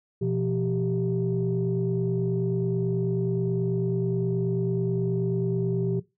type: tone cluster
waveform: sine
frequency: 123 / 172.3 / 390.1 Hz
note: B2 / F3 / G4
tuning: -7 / -23 / -8 cents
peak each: -27 dBFS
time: 0.21-6 s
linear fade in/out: 10 ms
effects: noise-tail reverb RT60 0.2 s tail -17 dB re dry + tanh soft clip ceiling -16 dBFS